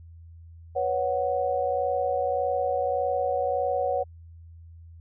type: chord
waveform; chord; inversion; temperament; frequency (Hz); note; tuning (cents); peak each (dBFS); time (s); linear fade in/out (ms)
sine; B suspended second; none; just; 493.9 / 555.6 / 740.8; B4 / C#5 / F#5; 0 / +4 / +2; -29 / -27 / -27; 0.75-4.04; 20
effects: added 83 Hz sine -44 dBFS peak until 5 s